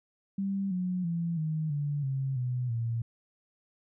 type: tone with pitch steps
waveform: sine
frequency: 196 / 181.82 / 168.67 / 156.47 / 145.15 / 134.65 / 124.91 / 115.87 Hz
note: G3 / F#3 / E3 / D#3 / D3 / C#3 / B2 / A#2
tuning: 0 / -30 / +40 / +10 / -20 / -50 / +20 / -10 cents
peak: -28 dBFS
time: 0.38-3.02 s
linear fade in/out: 5 ms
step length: 330 ms
effects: none